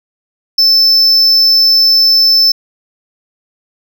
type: tone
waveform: triangle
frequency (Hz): 5280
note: E8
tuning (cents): +2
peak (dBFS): -4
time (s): 0.58-2.52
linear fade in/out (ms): 5
effects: none